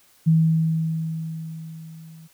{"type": "tone with level ramp", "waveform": "sine", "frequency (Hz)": 161.2, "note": "E3", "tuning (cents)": -38, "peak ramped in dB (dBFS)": [-12, -42], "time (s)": [0.26, 2.28], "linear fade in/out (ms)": 20, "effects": ["white hiss -57 dBFS RMS until 2.33 s"]}